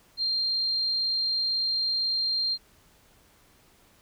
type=tone; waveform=sine; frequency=4186 Hz; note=C8; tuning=in tune; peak=-24 dBFS; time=0.17-2.58 s; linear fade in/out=50 ms; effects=pink hiss -60 dBFS RMS until 4.01 s